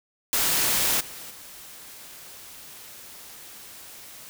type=noise with level steps; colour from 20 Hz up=white; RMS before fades=-23 / -40 / -44 dBFS; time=0.33-4.29 s; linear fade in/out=0 ms; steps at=1 / 1.3 s; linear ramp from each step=10 ms; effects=none